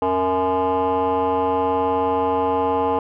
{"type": "tone with frequency modulation", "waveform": "sine", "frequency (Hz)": 652, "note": "E5", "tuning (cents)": -19, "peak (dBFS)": -15, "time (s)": [0.02, 2.99], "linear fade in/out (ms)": 2, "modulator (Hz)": 189, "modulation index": 1.9, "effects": ["tanh soft clip ceiling -15 dBFS"]}